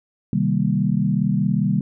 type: chord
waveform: sine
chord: C minor seventh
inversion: none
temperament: equal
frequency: 130.81 / 155.56 / 196 / 233.1 Hz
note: C3 / Eb3 / G3 / Bb3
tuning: 0 / 0 / 0 / 0 cents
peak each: -24 / -22 / -20 / -25 dBFS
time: 0.33-1.81 s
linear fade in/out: 2 ms
effects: none